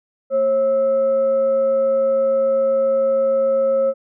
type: tone with frequency modulation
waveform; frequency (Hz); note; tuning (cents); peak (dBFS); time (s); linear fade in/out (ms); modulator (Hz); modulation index
sine; 540; C#5; -45; -14; 0.3-3.94; 50; 767; 0.23
effects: none